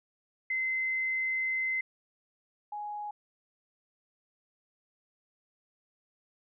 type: tone pair in turn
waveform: sine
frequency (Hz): 2060 / 833.2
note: C7 / G#5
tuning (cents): -28 / +5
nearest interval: octave + major third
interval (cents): 1567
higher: first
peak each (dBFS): -28 / -35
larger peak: first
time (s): 0.5-1.81 / 2.72-3.11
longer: first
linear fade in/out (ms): 5
effects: none